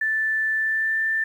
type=tone with pitch glide; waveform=sine; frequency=1760 to 1777.4 Hz; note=A6 to A6; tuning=0 to +17 cents; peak=-20 dBFS; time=0.01-1.24 s; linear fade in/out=5 ms; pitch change=+17 cents; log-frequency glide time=0.55-0.99 s; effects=9-bit